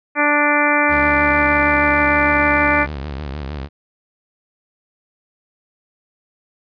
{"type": "harmonic tone", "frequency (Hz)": 293.7, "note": "D4", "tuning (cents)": 0, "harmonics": [1, 2, 3, 4, 5, 6, 7, 8], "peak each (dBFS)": [-21, -21, -21, -21, -21, -21, -21, -21], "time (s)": [0.15, 2.87], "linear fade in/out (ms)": 50}
{"type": "tone with vibrato", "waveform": "sawtooth", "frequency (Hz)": 71.3, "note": "C#2", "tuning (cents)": 49, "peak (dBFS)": -21, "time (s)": [0.88, 3.69], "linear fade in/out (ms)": 50, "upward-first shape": "sine", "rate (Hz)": 6.5, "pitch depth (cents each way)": 140}
{"effects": ["resampled to 11025 Hz"]}